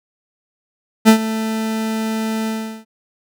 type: tone with ADSR envelope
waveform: 40% pulse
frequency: 220.8 Hz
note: A3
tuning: 6 cents sharp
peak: -3 dBFS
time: 1.05-2.85 s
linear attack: 34 ms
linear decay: 92 ms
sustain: -15 dB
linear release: 380 ms
effects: none